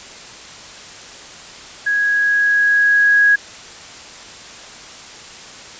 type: tone with level ramp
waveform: sine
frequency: 1657 Hz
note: G#6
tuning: 4 cents flat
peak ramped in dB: -14 to -8 dBFS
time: 1.86-3.36 s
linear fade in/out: 10 ms
effects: white hiss -36 dBFS RMS until 5.79 s + resampled to 16000 Hz